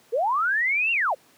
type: linear two-way sweep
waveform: sine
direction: up then down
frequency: 420 to 2800 to 458.3 Hz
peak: -20 dBFS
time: 0.12-1.15 s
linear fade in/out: 20 ms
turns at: 0.92 s
effects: pink hiss -57 dBFS RMS until 1.37 s + high-pass 200 Hz 12 dB/octave